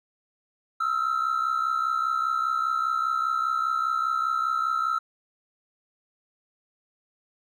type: ring-modulated tone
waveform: triangle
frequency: 1323 Hz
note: E6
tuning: 6 cents sharp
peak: -17 dBFS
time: 0.8-4.99 s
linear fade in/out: 10 ms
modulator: 32.5 Hz
effects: tanh soft clip ceiling -17 dBFS